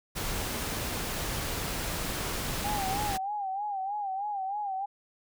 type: noise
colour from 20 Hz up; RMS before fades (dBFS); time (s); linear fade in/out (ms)
pink; -33; 0.15-3.18; 20
type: tone with vibrato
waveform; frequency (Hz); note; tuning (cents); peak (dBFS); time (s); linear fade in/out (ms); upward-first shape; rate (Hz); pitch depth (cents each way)
sine; 798; G5; +31; -30; 2.64-4.86; 10; sine; 3.2; 92
effects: none